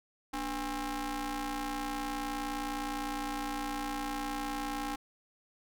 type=ring-modulated tone; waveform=sawtooth; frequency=261.6 Hz; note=C4; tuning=in tune; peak=-27 dBFS; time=0.33-4.96 s; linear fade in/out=10 ms; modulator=553 Hz; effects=none